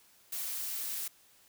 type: noise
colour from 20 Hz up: blue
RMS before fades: -37 dBFS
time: 0.32-1.08 s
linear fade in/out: 5 ms
effects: white hiss -63 dBFS RMS until 1.48 s